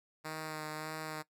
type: tone with vibrato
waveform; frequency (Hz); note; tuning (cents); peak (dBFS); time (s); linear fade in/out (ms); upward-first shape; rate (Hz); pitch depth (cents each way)
5% pulse; 155.56; D#3; 0; -28; 0.24-1.23; 20; sine; 1.7; 19
effects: noise-tail reverb RT60 0.1 s tail -19 dB re dry